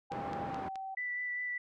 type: tone with pitch glide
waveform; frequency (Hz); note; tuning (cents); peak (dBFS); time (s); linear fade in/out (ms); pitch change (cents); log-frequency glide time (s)
sine; 801 to 769.7; G5 to G5; +37 to -32; -38; 0.1-0.95; 10; -69; 0.45-0.63
type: band-pass noise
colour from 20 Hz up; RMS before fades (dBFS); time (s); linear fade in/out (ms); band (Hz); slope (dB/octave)
pink; -41; 0.11-0.69; 10; 140 to 1200; 12
type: click train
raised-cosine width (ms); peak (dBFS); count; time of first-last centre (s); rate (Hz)
0.2; -30; 4; 0.12-0.757; 4.71
type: tone with vibrato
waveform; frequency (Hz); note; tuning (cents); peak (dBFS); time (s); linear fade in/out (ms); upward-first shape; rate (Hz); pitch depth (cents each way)
sine; 1975.5; B6; 0; -34; 0.97-1.58; 5; sine; 5; 11
effects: none